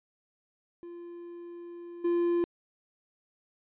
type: tone with level steps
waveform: triangle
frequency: 345.4 Hz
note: F4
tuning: 19 cents flat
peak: -39 / -22 dBFS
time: 0.83-2.44 s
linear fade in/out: 0 ms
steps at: 2.04 s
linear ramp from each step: 10 ms
effects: resampled to 8000 Hz